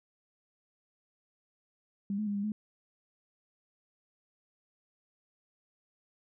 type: tone with pitch steps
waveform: sine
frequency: 199.9 / 213.1 / 203.6 / 201.2 / 212.6 Hz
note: G3 / G#3 / G#3 / G3 / G#3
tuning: +34 / +45 / -34 / +45 / +41 cents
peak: -30 dBFS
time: 2.1-2.52 s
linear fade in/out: 2 ms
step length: 84 ms
effects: none